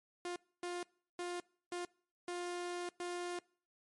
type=tone bursts at uneven times; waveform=sawtooth; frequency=352.7 Hz; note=F4; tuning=17 cents sharp; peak=-35 dBFS; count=6; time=0.25-0.36 / 0.63-0.83 / 1.19-1.4 / 1.72-1.85 / 2.28-2.89 / 3-3.39 s; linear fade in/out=2 ms; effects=noise-tail reverb RT60 0.5 s tail -24 dB re dry + MP3 48 kbps